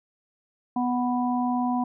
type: harmonic tone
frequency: 246.9 Hz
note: B3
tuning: in tune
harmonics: 1 / 3 / 4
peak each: -24 / -28 / -31 dBFS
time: 0.76-1.84 s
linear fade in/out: 5 ms
effects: none